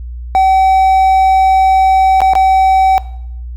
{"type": "tone with dropouts", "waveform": "triangle", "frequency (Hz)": 764, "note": "G5", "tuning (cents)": -45, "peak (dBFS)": -4, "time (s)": [0.35, 2.98], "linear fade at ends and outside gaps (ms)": 0, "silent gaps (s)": [[2.205, 2.217], [2.335, 2.353]], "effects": ["noise-tail reverb RT60 0.7 s tail -18 dB re dry", "added 60 Hz sine -22 dBFS peak until 3.56 s"]}